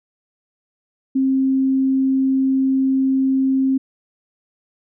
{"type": "tone", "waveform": "sine", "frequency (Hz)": 266, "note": "C4", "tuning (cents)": 29, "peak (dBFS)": -14, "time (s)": [1.15, 3.78], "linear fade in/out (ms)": 10, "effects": []}